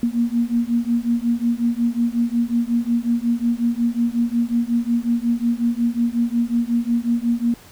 sine beating tone pair, 233.1 / 238.6 Hz, A#3 / A#3, 0 / +41 cents, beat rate 5.5 Hz, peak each -20 dBFS, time 0.03-7.54 s, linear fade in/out 2 ms, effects pink hiss -46 dBFS RMS until 7.71 s

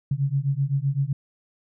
sine beating tone pair, 134.9 / 142.7 Hz, C#3 / D3, -47 / -49 cents, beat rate 7.8 Hz, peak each -24 dBFS, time 0.11-1.13 s, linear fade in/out 5 ms, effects none

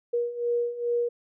sine beating tone pair, 475.4 / 477.8 Hz, A#4 / A#4, +34 / +43 cents, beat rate 2.4 Hz, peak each -30 / -26 dBFS, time 0.13-1.09 s, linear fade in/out 10 ms, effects none

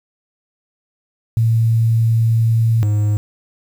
sine / triangle tone pair in turn, 113.8 / 104.75 Hz, A#2 / G#2, -41 / +15 cents, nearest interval minor second, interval 144 cents, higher first, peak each -11 dBFS, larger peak neither, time 1.37-2.83 / 2.83-3.17 s, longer first, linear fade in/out 0 ms, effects 7-bit

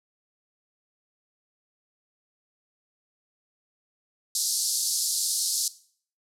pink band-pass noise, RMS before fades -27 dBFS, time 4.35-5.68 s, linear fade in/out 2 ms, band 4300 to 12000 Hz, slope 48 dB/octave, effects noise-tail reverb RT60 0.5 s tail -17 dB re dry

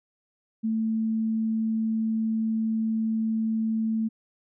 sine tone, 221.9 Hz, A3, 15 cents sharp, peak -23 dBFS, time 0.63-4.09 s, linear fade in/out 20 ms, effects none

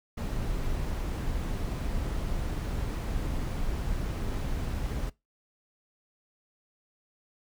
brown noise, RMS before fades -31 dBFS, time 0.17-5.1 s, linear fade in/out 10 ms, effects noise-tail reverb RT60 0.2 s tail -21 dB re dry

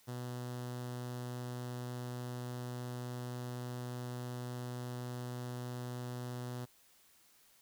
sawtooth tone with notch filter, 123.47 Hz, B2, in tune, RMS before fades -42 dBFS, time 0.07-6.66 s, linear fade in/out 20 ms, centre 2300 Hz, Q 1.9, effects white hiss -66 dBFS RMS until 7.61 s

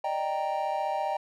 triangle chord, Eb major seventh, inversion third, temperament equal, 587.3 / 622.3 / 784 / 932.3 Hz, D5 / Eb5 / G5 / Bb5, 0 / 0 / 0 / 0 cents, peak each -34 / -32 / -28 / -32 dBFS, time 0.04-1.17 s, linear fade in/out 5 ms, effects none

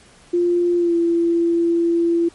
sine tone with pitch glide, 349.2 to 338.5 Hz, F4 to E4, 0 to +46 cents, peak -14 dBFS, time 0.33-2.29 s, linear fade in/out 10 ms, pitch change -54 cents, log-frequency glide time 0.76-0.95 s, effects pink hiss -49 dBFS RMS until 2.34 s + MP3 48 kbps

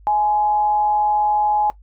sine tone with amplitude modulation, 839 Hz, G#5, 17 cents sharp, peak -13 dBFS, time 0.07-1.7 s, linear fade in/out 0 ms, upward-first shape sine, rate 186 Hz, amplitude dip 35%, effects noise-tail reverb RT60 0.1 s tail -17 dB re dry + added 50 Hz sine -43 dBFS peak until 1.82 s

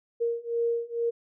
sine beating tone pair, 466.2 / 468.4 Hz, A#4 / A#4, 0 / +8 cents, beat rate 2.2 Hz, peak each -29 / -28 dBFS, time 0.2-1.11 s, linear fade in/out 20 ms, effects none

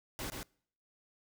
pink noise with echo, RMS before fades -40 dBFS, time 0.19-0.3 s, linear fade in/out 0 ms, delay 130 ms, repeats 1, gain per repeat -3 dB, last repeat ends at 0.43 s, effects noise-tail reverb RT60 0.6 s tail -26 dB re dry

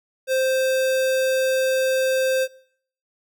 square tone, 523.3 Hz, C5, in tune, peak -19 dBFS, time 0.27-2.48 s, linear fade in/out 50 ms, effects noise-tail reverb RT60 0.6 s tail -22 dB re dry

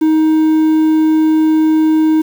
triangle tone with quantisation, 314.1 Hz, D#4, 16 cents sharp, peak -6 dBFS, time 0.01-2.22 s, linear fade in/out 10 ms, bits 6, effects none

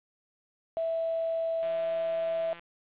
sine tone, 657 Hz, E5, 6 cents flat, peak -27 dBFS, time 0.77-2.53 s, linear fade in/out 0 ms
click train, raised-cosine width 0.3 ms, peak -31 dBFS, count 165, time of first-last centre 1.63-2.595 s, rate 170 Hz
effects resampled to 8000 Hz + 9-bit

